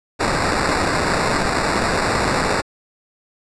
violet noise with sample-and-hold, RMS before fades -19 dBFS, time 0.19-2.62 s, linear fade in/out 20 ms, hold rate 3150 Hz, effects resampled to 22050 Hz

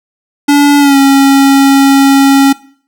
square tone with pitch glide, 287.3 to 274.5 Hz, D4 to C#4, -38 to -17 cents, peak -4 dBFS, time 0.48-2.53 s, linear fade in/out 10 ms, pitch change -79 cents, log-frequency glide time 0.79-0.97 s, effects noise-tail reverb RT60 0.5 s tail -20 dB re dry

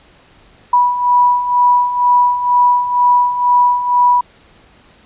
sine beating tone pair, 978 / 980.1 Hz, B5 / B5, -17 / -13 cents, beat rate 2.1 Hz, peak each -16 / -10 dBFS, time 0.73-4.21 s, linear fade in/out 5 ms, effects pink hiss -47 dBFS RMS until 5.05 s + resampled to 8000 Hz

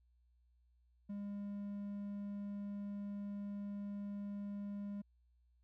triangle tone, 202.6 Hz, G#3, 43 cents flat, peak -39 dBFS, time 1.09-5.02 s, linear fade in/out 10 ms, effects added 60 Hz sine -69 dBFS peak until 5.63 s

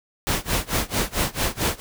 pink noise with tremolo, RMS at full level -21 dBFS, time 0.27-1.8 s, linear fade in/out 0 ms, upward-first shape sine, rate 4.5 Hz, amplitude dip 95%, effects none

